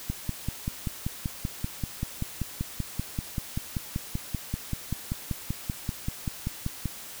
click train, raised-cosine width 5 ms, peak -16 dBFS, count 36, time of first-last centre 0.1-6.857 s, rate 5.18 Hz, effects white hiss -42 dBFS RMS until 7.2 s

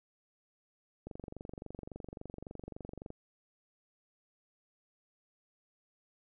click train, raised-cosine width 2 ms, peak -30 dBFS, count 49, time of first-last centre 1.07-3.104 s, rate 23.6 Hz, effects none

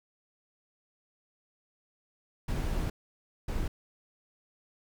brown noise bursts at uneven times, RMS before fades -31 dBFS, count 2, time 2.48-2.9 / 3.48-3.68 s, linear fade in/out 5 ms, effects none

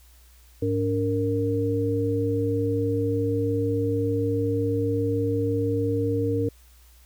sine tone cluster, 104.3 / 286.4 / 463 Hz, G#2 / D4 / A#4, +8 / -43 / -12 cents, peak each -26 / -27 / -25 dBFS, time 0.62-6.49 s, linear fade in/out 5 ms, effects added 60 Hz sine -51 dBFS peak until 7.05 s + white hiss -58 dBFS RMS until 7.05 s

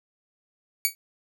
5% pulse tone with exponential decay, 2263 Hz, C#7, 35 cents sharp, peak -7 dBFS, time 0.85-0.95 s, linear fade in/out 0 ms, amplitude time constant 21 ms, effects none

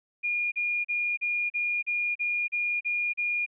sine tone bursts, 2426 Hz, D#7, 44 cents flat, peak -25 dBFS, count 10, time 0.23-3.463 s, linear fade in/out 20 ms, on 290 ms, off 37 ms, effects none

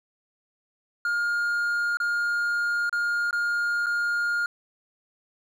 triangle tone with dropouts, 1416 Hz, F6, 23 cents sharp, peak -21 dBFS, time 1.05-4.46 s, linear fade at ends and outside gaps 2 ms, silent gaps 1.971-2.001 / 2.895-2.927 / 3.309-3.328 / 3.861-3.866 s, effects none

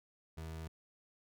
30% pulse tone, 80.5 Hz, E2, 41 cents flat, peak -40 dBFS, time 0.37-0.68 s, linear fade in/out 10 ms, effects none

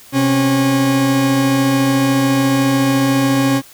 40% pulse tone pair together, 129.6 / 273.2 Hz, C3 / C#4, -16 / -25 cents, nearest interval octave + minor second, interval 1291 cents, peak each -18 / -12 dBFS, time 0.12-3.62 s, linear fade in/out 50 ms, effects white hiss -42 dBFS RMS until 3.73 s

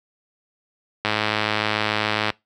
click train, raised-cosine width 0.3 ms, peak -4 dBFS, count 135, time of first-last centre 1.05-2.302 s, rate 107 Hz, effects noise-tail reverb RT60 0.2 s tail -23 dB re dry + high-pass 60 Hz 12 dB/octave

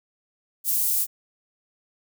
white high-pass noise, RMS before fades -23 dBFS, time 0.64-1.07 s, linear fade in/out 50 ms, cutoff 10000 Hz, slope 12 dB/octave, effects none

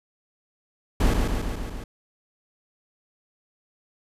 brown noise with echo, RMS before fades -19 dBFS, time 1-1.14 s, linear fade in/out 5 ms, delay 140 ms, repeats 5, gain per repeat -3 dB, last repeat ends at 1.84 s, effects resampled to 32000 Hz

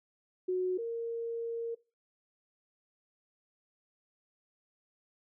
sine tone pair in turn, 367.4 / 462.9 Hz, F#4 / A#4, -12 / -12 cents, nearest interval major third, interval 400 cents, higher second, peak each -28 / -33 dBFS, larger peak first, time 0.48-0.78 / 0.78-1.75 s, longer second, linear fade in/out 10 ms, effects noise-tail reverb RT60 0.3 s tail -20 dB re dry

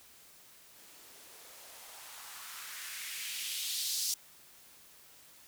violet noise with band-pass filter sweep, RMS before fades -41 dBFS, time 0.76-4.14 s, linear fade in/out 2 ms, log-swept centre 250 to 5200 Hz, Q 2, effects white hiss -58 dBFS RMS until 5.47 s

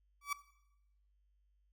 30% pulse tone with exponential growth, 1148 Hz, D6, 40 cents flat, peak -28 dBFS, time 0.21-0.33 s, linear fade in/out 5 ms, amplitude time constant 26 ms, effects noise-tail reverb RT60 0.8 s tail -17 dB re dry + added 50 Hz sine -70 dBFS peak until 1.72 s

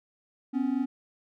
triangle tone pair together, 252.3 / 277.2 Hz, B3 / C#4, +37 / 0 cents, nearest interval major second, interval 163 cents, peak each -26 dBFS, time 0.53-0.86 s, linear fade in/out 20 ms, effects none

